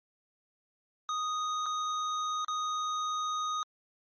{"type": "tone with dropouts", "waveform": "square", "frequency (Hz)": 1244.5, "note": "D#6", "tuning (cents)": 0, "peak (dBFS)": -31, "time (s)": [1.09, 3.63], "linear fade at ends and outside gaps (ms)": 1, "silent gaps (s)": [[1.659, 1.663], [2.447, 2.482]], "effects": ["low-pass 10000 Hz 12 dB/octave", "MP3 32 kbps"]}